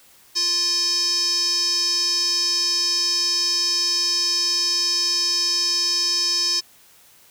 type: tone with band-pass filter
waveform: square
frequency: 349.2 Hz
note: F4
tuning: in tune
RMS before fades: -21 dBFS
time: 0.35-6.61 s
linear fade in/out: 20 ms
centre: 5300 Hz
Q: 9.9
effects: white hiss -52 dBFS RMS until 7.3 s